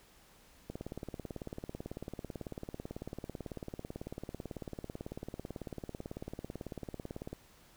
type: click train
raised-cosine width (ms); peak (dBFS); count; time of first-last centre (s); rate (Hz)
2; -27; 121; 0.7-7.33; 18.1
effects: pink hiss -62 dBFS RMS until 7.76 s